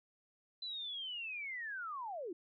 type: linear sweep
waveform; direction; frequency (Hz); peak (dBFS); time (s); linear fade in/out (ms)
sine; down; 4047 to 311.4; -40; 0.62-2.33; 5
effects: none